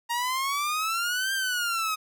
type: exponential two-way sweep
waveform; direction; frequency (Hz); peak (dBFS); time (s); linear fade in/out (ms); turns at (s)
sawtooth; up then down; 932.3 to 1593 to 1256; -22; 0.09-1.96; 20; 1.33
effects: none